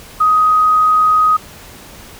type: tone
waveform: sine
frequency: 1254 Hz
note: D#6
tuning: 13 cents sharp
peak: -8 dBFS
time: 0.2-1.37 s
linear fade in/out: 10 ms
effects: pink hiss -37 dBFS RMS until 2.19 s